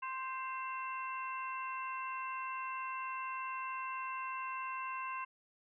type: harmonic tone with a mistuned harmonic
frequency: 523.3 Hz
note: C5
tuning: in tune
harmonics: 2 / 3 / 4 / 5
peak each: -39 / -48 / -50 / -46 dBFS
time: 0.02-5.25 s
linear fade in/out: 10 ms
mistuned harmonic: 5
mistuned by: +53 cents
effects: none